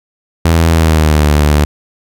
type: tone with pitch glide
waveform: sawtooth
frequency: 82.41 to 74.27 Hz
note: E2 to D2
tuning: 0 to +20 cents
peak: -3 dBFS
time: 0.45-1.65 s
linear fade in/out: 5 ms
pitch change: -180 cents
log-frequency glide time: 0.71-1.28 s
effects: none